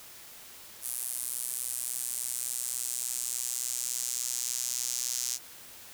square tone with high-pass filter sweep, 61.74 Hz, B1, in tune, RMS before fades -34 dBFS, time 0.81-5.39 s, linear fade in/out 50 ms, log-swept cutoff 10000 to 6300 Hz, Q 2.3, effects white hiss -49 dBFS RMS until 5.93 s

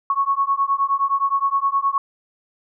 sine beating tone pair, 1100 / 1109.6 Hz, C#6 / C#6, -14 / +1 cents, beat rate 9.6 Hz, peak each -20 dBFS, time 0.1-1.98 s, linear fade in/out 2 ms, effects none

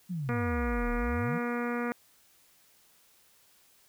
sine exponential two-way sweep, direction down then up, 190.5 to 35.78 to 190.5 Hz, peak -31 dBFS, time 0.09-1.39 s, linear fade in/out 20 ms, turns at 0.93 s
harmonic tone, 240 Hz, B3, 49 cents flat, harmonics 1 / 2 / 3 / 4 / 5 / 6 / 7 / 8 / 9 / 10, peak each -32 / -35 / -42 / -43 / -40 / -40 / -45 / -44 / -46 / -48 dBFS, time 0.29-1.92 s, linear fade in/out 0 ms
effects white hiss -63 dBFS RMS until 3.88 s

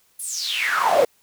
brown noise with high-pass filter sweep, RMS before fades -21 dBFS, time 0.19-1.05 s, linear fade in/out 5 ms, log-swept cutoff 11000 to 460 Hz, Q 8.6, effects white hiss -61 dBFS RMS until 1.22 s

